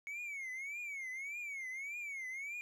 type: tone with vibrato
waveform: triangle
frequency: 2217 Hz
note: C#7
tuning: in tune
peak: -39 dBFS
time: 0.07-2.61 s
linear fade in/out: 0 ms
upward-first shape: triangle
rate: 1.7 Hz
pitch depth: 180 cents each way
effects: none